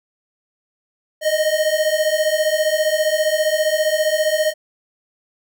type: beating tone pair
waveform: square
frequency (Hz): 611 / 626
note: D#5 / D#5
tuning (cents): -32 / +10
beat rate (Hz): 15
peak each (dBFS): -20 / -19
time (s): 1.21-4.54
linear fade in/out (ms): 50
effects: none